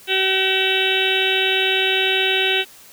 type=harmonic tone; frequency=380.5 Hz; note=F#4; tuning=48 cents sharp; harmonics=1 / 2 / 4 / 5 / 6 / 7 / 8 / 9 / 10; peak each=-23 / -29 / -25 / -30 / -27 / -22 / -22 / -29 / -24 dBFS; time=0.07-2.65 s; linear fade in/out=50 ms; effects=white hiss -45 dBFS RMS until 2.92 s